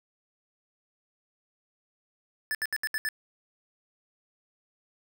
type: tone bursts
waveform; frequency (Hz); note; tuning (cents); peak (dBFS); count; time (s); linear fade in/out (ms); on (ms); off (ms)
square; 1743; A6; -17; -28; 6; 2.51-3.088; 0; 38; 70
effects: none